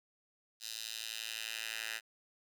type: tone with high-pass filter sweep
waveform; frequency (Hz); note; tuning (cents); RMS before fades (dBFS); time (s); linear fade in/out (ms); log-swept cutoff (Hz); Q
10% pulse; 111.6; A2; +25; -42; 0.6-2.01; 50; 4300 to 2000; 1.7
effects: none